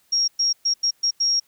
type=tone bursts at uneven times; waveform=sine; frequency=5588 Hz; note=F8; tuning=in tune; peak=-17 dBFS; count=6; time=0.12-0.28 / 0.39-0.53 / 0.65-0.74 / 0.83-0.91 / 1.03-1.11 / 1.2-1.4 s; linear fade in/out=10 ms; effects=white hiss -62 dBFS RMS until 1.47 s